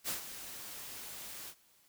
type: noise with ADSR envelope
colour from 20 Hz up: white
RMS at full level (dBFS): -35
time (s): 0.04-1.55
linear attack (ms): 46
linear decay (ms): 120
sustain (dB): -11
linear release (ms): 70
effects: white hiss -67 dBFS RMS until 1.88 s